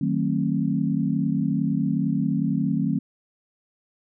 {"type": "chord", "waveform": "sine", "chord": "D# diminished seventh", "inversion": "none", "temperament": "just", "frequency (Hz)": [155.56, 186.68, 224, 268.8], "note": ["D#3", "F#3", "A3", "C4"], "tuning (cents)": [0, 16, 31, 47], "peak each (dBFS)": -26, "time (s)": [0.01, 2.99], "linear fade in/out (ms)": 5, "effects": []}